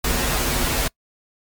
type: noise with comb filter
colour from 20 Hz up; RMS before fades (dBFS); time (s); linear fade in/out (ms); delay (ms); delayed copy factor
pink; -21; 0.04-0.88; 5; 10; -0.95
effects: noise-tail reverb RT60 0.1 s tail -26 dB re dry + MP3 96 kbps